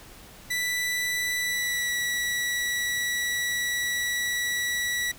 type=tone with pitch glide; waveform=sawtooth; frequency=1975.5 to 1944.9 Hz; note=B6 to B6; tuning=0 to -27 cents; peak=-22 dBFS; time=0.5-5.12 s; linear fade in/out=10 ms; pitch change=-27 cents; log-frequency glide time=1.39-1.95 s; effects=pink hiss -48 dBFS RMS until 5.18 s